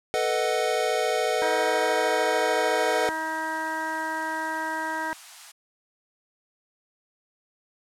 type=chord; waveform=square; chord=B dominant seventh; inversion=third; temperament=equal; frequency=440 / 493.9 / 622.3 / 740 Hz; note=A4 / B4 / D#5 / F#5; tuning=0 / 0 / 0 / 0 cents; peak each=-29 dBFS; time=0.14-3.09 s; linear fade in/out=0 ms
type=harmonic tone; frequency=317.8 Hz; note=D#4; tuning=37 cents sharp; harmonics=1 / 2 / 3 / 4 / 5 / 6; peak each=-37 / -37 / -30 / -41 / -32 / -37 dBFS; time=1.42-5.13 s; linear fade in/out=0 ms
type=high-pass noise; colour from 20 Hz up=white; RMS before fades=-44 dBFS; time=2.78-5.52 s; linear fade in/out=10 ms; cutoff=660 Hz; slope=96 dB/octave
effects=low-pass 10000 Hz 12 dB/octave